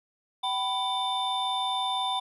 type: tone cluster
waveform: triangle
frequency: 765 / 991 / 3573 Hz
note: G5 / B5 / A7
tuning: -42 / +6 / +26 cents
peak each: -29 dBFS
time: 0.43-2.2 s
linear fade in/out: 10 ms
effects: resampled to 32000 Hz